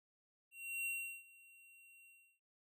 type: tone with ADSR envelope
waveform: square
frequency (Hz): 2742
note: F7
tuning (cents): -32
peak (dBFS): -38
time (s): 0.51-2.4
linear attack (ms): 350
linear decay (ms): 370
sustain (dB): -23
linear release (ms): 330
effects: none